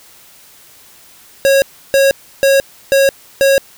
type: tone bursts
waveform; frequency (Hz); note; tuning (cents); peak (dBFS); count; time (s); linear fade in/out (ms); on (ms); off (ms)
square; 547; C#5; -23; -8; 5; 1.45-3.58; 0; 170; 320
effects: white hiss -43 dBFS RMS until 3.77 s